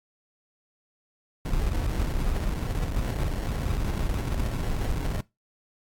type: noise with sample-and-hold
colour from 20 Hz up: brown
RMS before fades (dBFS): -27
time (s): 1.45-5.21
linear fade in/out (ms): 5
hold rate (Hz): 1225
effects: noise-tail reverb RT60 0.2 s tail -21 dB re dry + AAC 64 kbps